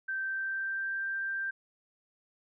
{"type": "tone with pitch glide", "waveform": "sine", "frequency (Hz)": [1557, 1576.9], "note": ["G6", "G6"], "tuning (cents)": [-12, 10], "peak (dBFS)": -31, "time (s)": [0.08, 1.51], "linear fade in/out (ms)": 10, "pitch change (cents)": 22, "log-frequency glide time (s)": [0.18, 0.99], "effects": []}